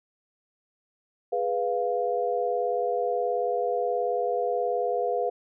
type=chord; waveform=sine; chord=F diminished; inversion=first; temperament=equal; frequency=415.3 / 493.9 / 698.5 Hz; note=Ab4 / Cb5 / F5; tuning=0 / 0 / 0 cents; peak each=-30 / -27 / -28 dBFS; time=1.32-5.3 s; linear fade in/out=10 ms; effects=none